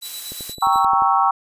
blue noise, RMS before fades -31 dBFS, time 0.01-0.55 s, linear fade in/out 50 ms
sawtooth tone with tremolo, 3951 Hz, B7, in tune, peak -28 dBFS, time 0.02-0.85 s, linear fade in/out 5 ms, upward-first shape square, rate 8.5 Hz, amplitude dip 55%
click train, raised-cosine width 2 ms, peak -23 dBFS, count 9, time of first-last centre 0.32-1.022 s, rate 11.4 Hz
sine chord, G diminished seventh, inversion none, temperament equal, 784 / 932.3 / 1108.7 / 1318.5 Hz, G5 / Bb5 / Db6 / Fb6, 0 / 0 / 0 / 0 cents, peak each -18 / -20 / -18 / -21 dBFS, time 0.62-1.31 s, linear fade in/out 5 ms
effects resampled to 32000 Hz

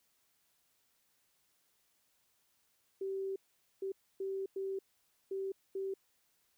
sine tone bursts at uneven times, 386.9 Hz, G4, 23 cents flat, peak -35 dBFS, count 6, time 3.01-3.36 / 3.82-3.92 / 4.2-4.46 / 4.56-4.79 / 5.31-5.52 / 5.75-5.94 s, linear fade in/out 5 ms, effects white hiss -75 dBFS RMS until 6.57 s

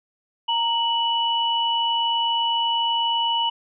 sine tone pair together, 928 / 2953 Hz, A#5 / F#7, -8 / -4 cents, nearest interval octave + minor sixth, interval 2004 cents, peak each -22 dBFS, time 0.48-3.5 s, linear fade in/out 10 ms, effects none

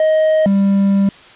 triangle tone pair in turn, 627 / 197.49 Hz, D#5 / G3, +13 / +13 cents, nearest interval octave + minor sixth, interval 2000 cents, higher first, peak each -8 dBFS, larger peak neither, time 0-0.46 / 0.46-1.09 s, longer second, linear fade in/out 2 ms, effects white hiss -41 dBFS RMS until 1.35 s + resampled to 8000 Hz

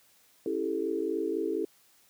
sine chord, A dominant seventh, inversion first, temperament just, 275 / 330 / 396 / 440 Hz, C#4 / E4 / G4 / A4, -14 / +2 / +18 / 0 cents, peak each -38 / -32 / -33 / -33 dBFS, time 0.46-1.65 s, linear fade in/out 2 ms, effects white hiss -63 dBFS RMS until 2.09 s + high-pass 80 Hz 12 dB/octave

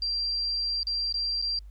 sine tone with dropouts, 4729 Hz, D8, 11 cents sharp, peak -26 dBFS, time 0.02-1.59 s, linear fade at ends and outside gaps 2 ms, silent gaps 0.832-0.869 / 1.126-1.141 / 1.417-1.423 s, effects added 50 Hz sine -42 dBFS peak until 1.7 s + pink hiss -71 dBFS RMS until 1.7 s

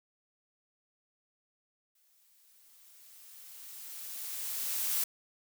blue noise with exponential growth, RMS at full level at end -30 dBFS, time 1.95-5.04 s, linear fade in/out 5 ms, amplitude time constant 670 ms, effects none

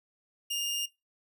sawtooth tone, 2823 Hz, F7, 18 cents sharp, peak -27 dBFS, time 0.5-0.86 s, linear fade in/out 10 ms, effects noise-tail reverb RT60 0.2 s tail -18 dB re dry

